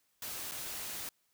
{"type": "noise with dropouts", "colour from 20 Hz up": "white", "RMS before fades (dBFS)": -41, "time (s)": [0.22, 1.09], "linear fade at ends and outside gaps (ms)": 2, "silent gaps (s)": [0.513, 0.518], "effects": ["white hiss -75 dBFS RMS until 1.33 s"]}